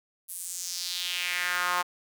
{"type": "tone with high-pass filter sweep", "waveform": "sawtooth", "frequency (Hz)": 178.2, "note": "F3", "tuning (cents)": 35, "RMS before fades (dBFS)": -31, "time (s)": [0.28, 1.83], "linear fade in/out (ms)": 20, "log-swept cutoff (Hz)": [11000, 980], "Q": 2.7, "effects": []}